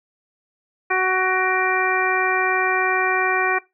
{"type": "harmonic tone with a mistuned harmonic", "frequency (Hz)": 373.1, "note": "F#4", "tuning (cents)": 14, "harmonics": [1, 2, 3, 4, 5, 6], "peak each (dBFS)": [-24, -24, -24, -24, -24, -24], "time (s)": [0.9, 3.59], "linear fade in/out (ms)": 10, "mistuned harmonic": 6, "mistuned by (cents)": 95, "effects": ["noise-tail reverb RT60 0.2 s tail -20 dB re dry"]}